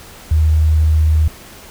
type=tone; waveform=sine; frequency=78 Hz; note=D#2; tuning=5 cents sharp; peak=-9 dBFS; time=0.31-1.28 s; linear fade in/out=5 ms; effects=pink hiss -38 dBFS RMS until 1.7 s